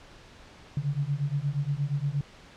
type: beating tone pair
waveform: sine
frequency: 138.59 / 147.09 Hz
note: C#3 / D3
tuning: 0 / +3 cents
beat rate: 8.5 Hz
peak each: -29 dBFS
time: 0.77-2.21 s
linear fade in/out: 2 ms
effects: pink hiss -51 dBFS RMS until 2.56 s + low-pass 5000 Hz 12 dB/octave